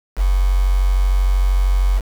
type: tone with quantisation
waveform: sine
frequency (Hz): 46.49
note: F#1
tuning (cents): +9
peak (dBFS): -12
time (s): 0.16-2.02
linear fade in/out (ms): 50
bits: 5
effects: none